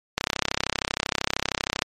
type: click train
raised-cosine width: 0.2 ms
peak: -4 dBFS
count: 55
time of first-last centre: 0.18-1.821 s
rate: 32.9 Hz
effects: MP3 64 kbps